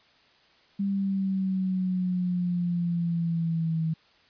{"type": "exponential sweep", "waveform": "sine", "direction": "down", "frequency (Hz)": [198.9, 160], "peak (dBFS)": -24, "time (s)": [0.79, 3.94], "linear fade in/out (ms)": 10, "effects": ["white hiss -60 dBFS RMS until 4.29 s", "resampled to 11025 Hz"]}